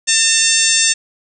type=harmonic tone with a mistuned harmonic; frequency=899 Hz; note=A5; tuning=37 cents sharp; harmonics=2 / 3 / 4 / 5 / 6 / 7 / 8 / 9; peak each=-21 / -20 / -19 / -23 / -19 / -18 / -18 / -19 dBFS; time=0.07-0.94 s; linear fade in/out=20 ms; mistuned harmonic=9; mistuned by=+31 cents; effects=none